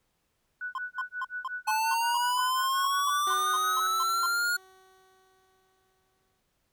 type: tone with tremolo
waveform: sine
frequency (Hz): 1480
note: F#6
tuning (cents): 0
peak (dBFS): -31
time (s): 0.61-3.87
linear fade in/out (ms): 2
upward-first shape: sine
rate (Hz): 5.6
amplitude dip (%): 100
type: tone bursts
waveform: triangle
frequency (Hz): 1046.5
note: C6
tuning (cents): 0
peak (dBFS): -28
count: 16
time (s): 0.75-4.262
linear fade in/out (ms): 2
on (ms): 32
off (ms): 200
type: linear sweep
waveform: square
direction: up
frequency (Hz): 858 to 1442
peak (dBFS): -26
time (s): 1.67-4.57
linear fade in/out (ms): 10
type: tone with exponential decay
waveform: 15% pulse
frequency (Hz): 377.2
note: F#4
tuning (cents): +33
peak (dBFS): -30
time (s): 3.27-6.4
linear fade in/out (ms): 1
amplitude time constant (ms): 680
effects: pink hiss -75 dBFS RMS until 6.72 s